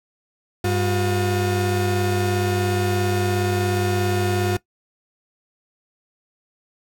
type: tone pair together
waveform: 35% pulse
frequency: 99.04 / 359.1 Hz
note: G2 / F4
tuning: +18 / +48 cents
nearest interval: octave + minor seventh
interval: 2230 cents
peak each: -20 dBFS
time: 0.64-4.57 s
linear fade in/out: 5 ms
effects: noise-tail reverb RT60 0.1 s tail -19 dB re dry